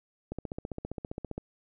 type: click train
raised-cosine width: 2 ms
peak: -22 dBFS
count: 17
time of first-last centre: 0.32-1.38 s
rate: 15.1 Hz
effects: none